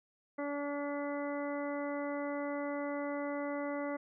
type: harmonic tone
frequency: 287 Hz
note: D4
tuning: 40 cents flat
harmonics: 1 / 2 / 3 / 4 / 5 / 6 / 7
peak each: -38 / -38 / -46 / -46 / -49 / -58 / -47 dBFS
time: 0.38-3.97 s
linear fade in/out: 10 ms
effects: none